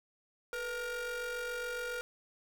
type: ring-modulated tone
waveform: 45% pulse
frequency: 466.2 Hz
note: A#4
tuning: in tune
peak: -33 dBFS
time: 0.53-2.01 s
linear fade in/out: 0 ms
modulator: 956 Hz
effects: none